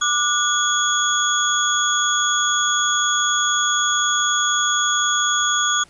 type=tone cluster; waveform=sine; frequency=1185 / 1454 / 3364 / 6690 Hz; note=D6 / F#6 / G#7 / G#8; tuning=+15 / -31 / +22 / +12 cents; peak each=-22 dBFS; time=0.01-5.84 s; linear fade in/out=10 ms; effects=pink hiss -51 dBFS RMS until 5.89 s + resampled to 24000 Hz